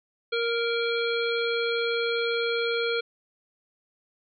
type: harmonic tone with a mistuned harmonic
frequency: 466.2 Hz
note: A#4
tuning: in tune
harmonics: 1 / 3 / 5 / 7 / 9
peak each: -26 / -31 / -33 / -34 / -36 dBFS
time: 0.32-3.01 s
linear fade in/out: 10 ms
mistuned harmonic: 7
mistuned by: +21 cents
effects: none